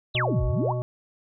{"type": "exponential two-way sweep", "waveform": "sine", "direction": "down then up", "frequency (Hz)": [4200, 41.79, 1173], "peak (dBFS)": -23, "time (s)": [0.14, 0.73], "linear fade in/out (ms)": 20, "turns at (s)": 0.45}
{"type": "harmonic tone", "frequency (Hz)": 123.47, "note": "B2", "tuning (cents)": 0, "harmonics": [1, 3, 5, 7, 9], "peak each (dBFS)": [-26, -35, -32, -47, -44], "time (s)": [0.15, 0.82], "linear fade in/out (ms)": 0}
{"effects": []}